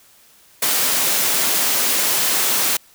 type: high-pass noise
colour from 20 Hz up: white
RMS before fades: -18 dBFS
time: 0.62-2.77 s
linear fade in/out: 5 ms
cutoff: 190 Hz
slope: 12 dB/octave
effects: white hiss -51 dBFS RMS until 2.94 s